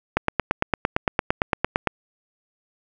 click train, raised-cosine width 0.5 ms, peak -3 dBFS, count 16, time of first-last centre 0.17-1.873 s, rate 8.81 Hz, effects none

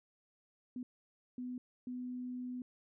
sine tone bursts at uneven times, 249.6 Hz, B3, 19 cents sharp, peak -39 dBFS, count 3, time 0.76-0.83 / 1.38-1.58 / 1.87-2.62 s, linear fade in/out 2 ms, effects none

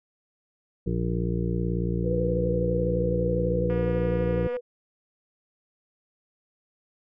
harmonic tone, 58.27 Hz, A#1, in tune, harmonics 1 / 2 / 3 / 5 / 6 / 7 / 8, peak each -30 / -30 / -28 / -37 / -34 / -37 / -36 dBFS, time 0.86-4.48 s, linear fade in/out 10 ms
sine tone with vibrato, 493.9 Hz, B4, in tune, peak -26 dBFS, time 2.03-4.61 s, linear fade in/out 50 ms, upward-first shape sine, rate 12 Hz, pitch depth 37 cents each way
click train, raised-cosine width 0.5 ms, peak -27 dBFS, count 210, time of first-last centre 3.7-4.567 s, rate 241 Hz
effects none

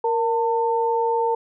sine tone pair together, 466.2 / 898 Hz, A#4 / A5, 0 / +35 cents, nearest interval major seventh, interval 1135 cents, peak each -21 dBFS, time 0.04-1.35 s, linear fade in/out 5 ms, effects none

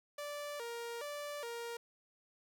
sawtooth tone with vibrato, 523.3 Hz, C5, in tune, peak -37 dBFS, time 0.18-1.77 s, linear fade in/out 5 ms, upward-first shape square, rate 1.2 Hz, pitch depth 190 cents each way, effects none

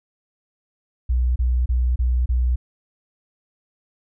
sine tone bursts, 61.7 Hz, B1, 1 cent flat, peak -16 dBFS, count 5, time 1.09-2.56 s, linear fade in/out 10 ms, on 270 ms, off 30 ms, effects none

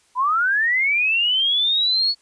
sine linear sweep, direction up, 964 to 4434 Hz, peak -16 dBFS, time 0.15-2.15 s, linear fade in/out 50 ms, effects white hiss -59 dBFS RMS until 2.21 s + resampled to 22050 Hz

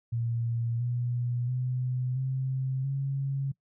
sine tone with pitch steps, 116.8 / 121.55 / 126.49 / 131.63 / 136.99 Hz, A#2 / B2 / B2 / C3 / C#3, +4 / -27 / +42 / +11 / -20 cents, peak -27 dBFS, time 0.12-3.52 s, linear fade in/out 10 ms, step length 680 ms, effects noise-tail reverb RT60 0.1 s tail -21 dB re dry

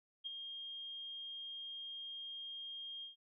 sine tone with ADSR envelope, 3225 Hz, G7, 48 cents sharp, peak -38 dBFS, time 0.24-3.16 s, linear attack 25 ms, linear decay 15 ms, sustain -6 dB, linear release 130 ms, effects none

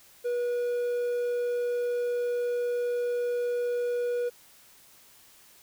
triangle tone, 484.5 Hz, B4, 33 cents flat, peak -24 dBFS, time 0.24-4.3 s, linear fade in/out 20 ms, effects white hiss -56 dBFS RMS until 5.62 s

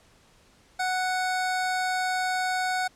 25% pulse tone, 740 Hz, F#5, in tune, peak -21 dBFS, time 0.79-2.88 s, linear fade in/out 10 ms, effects pink hiss -59 dBFS RMS until 2.95 s + low-pass 9000 Hz 12 dB/octave

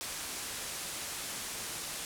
white low-pass noise, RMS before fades -40 dBFS, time 0.01-2.05 s, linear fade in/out 0 ms, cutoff 11000 Hz, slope 24 dB/octave, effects none

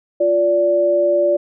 sine tone pair together, 350.3 / 580.5 Hz, F4 / D5, +5 / -20 cents, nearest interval major sixth, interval 875 cents, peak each -19 / -13 dBFS, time 0.2-1.37 s, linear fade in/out 10 ms, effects none

